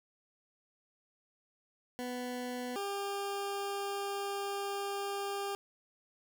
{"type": "tone pair in turn", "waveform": "20% pulse", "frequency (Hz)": [248, 399.6], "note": ["B3", "G4"], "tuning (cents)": [7, 33], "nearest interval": "minor sixth", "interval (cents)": 826, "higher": "second", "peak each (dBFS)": [-32, -30], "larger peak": "second", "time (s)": [[1.99, 2.76], [2.76, 5.55]], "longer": "second", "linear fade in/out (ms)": 0, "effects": []}